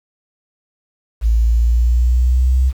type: exponential sweep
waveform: sine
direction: up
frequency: 55.2 to 65.41 Hz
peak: -10 dBFS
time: 1.21-2.73 s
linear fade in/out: 50 ms
effects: 7-bit